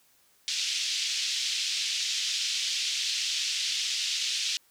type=band-pass noise; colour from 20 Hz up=pink; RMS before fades=-30 dBFS; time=0.48-4.57 s; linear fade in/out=0 ms; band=2900 to 6200 Hz; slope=24 dB/octave; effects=white hiss -64 dBFS RMS until 4.7 s